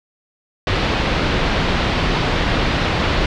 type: low-pass noise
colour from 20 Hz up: pink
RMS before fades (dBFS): -18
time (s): 0.67-3.26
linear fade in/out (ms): 2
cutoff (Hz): 4100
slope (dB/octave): 24
effects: none